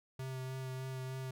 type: tone with vibrato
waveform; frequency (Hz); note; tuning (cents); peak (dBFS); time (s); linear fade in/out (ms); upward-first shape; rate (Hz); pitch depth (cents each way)
square; 130.7; C3; -1; -40; 0.19-1.31; 5; sine; 3.3; 14
effects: none